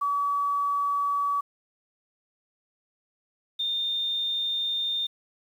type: tone pair in turn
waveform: sine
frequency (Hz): 1140 / 3626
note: C#6 / A#7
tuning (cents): +48 / -49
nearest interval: octave + minor sixth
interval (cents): 2003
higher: second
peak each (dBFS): -23 / -25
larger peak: first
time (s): 0.01-1.41 / 3.59-5.07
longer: second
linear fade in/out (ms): 10
effects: 9-bit